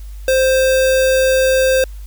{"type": "tone with sample-and-hold", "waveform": "sine", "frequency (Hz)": 523.3, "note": "C5", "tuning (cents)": 0, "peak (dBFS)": -10, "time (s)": [0.28, 1.84], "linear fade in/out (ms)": 2, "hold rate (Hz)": 2100, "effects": ["added 50 Hz sine -28 dBFS peak until 2.06 s", "white hiss -49 dBFS RMS until 2.06 s"]}